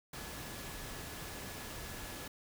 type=tone in noise; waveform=sine; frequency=1700 Hz; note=G#6; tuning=40 cents sharp; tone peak=-56 dBFS; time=0.13-2.28 s; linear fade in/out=5 ms; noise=pink; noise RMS=-45 dBFS; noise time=0.13-2.28 s; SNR=-14 dB; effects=none